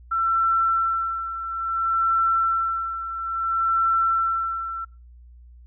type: tone with tremolo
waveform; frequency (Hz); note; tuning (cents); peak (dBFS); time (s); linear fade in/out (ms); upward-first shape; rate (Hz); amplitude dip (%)
sine; 1344; E6; +33; -17; 0.11-4.85; 10; sine; 0.59; 70
effects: noise-tail reverb RT60 0.3 s tail -25 dB re dry + added 60 Hz sine -44 dBFS peak until 5.66 s